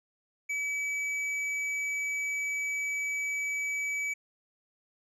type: tone with hard clipping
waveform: triangle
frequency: 2289 Hz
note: D7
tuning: 45 cents flat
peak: -31 dBFS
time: 0.49-4.14 s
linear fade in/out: 10 ms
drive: 10 dB
effects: resampled to 32000 Hz